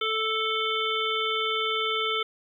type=harmonic tone; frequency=440 Hz; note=A4; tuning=in tune; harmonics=1 / 3 / 5 / 7 / 8; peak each=-31 / -29 / -32 / -31 / -32 dBFS; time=0.01-2.23 s; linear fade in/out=5 ms; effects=10-bit